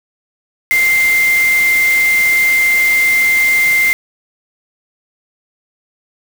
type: tone in noise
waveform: sine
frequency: 2093 Hz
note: C7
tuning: in tune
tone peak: -9 dBFS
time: 0.71-3.93 s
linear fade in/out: 0 ms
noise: white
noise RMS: -23 dBFS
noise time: 0.71-3.93 s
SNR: +11 dB
effects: none